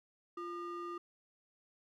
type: ring-modulated tone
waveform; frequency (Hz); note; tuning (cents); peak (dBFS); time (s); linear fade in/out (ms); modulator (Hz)
triangle; 780; G5; -9; -35; 0.37-0.98; 5; 433
effects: none